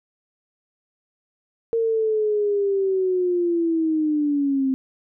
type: linear sweep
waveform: sine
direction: down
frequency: 460.3 to 261.6 Hz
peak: -18 dBFS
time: 1.73-4.74 s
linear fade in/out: 0 ms
effects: none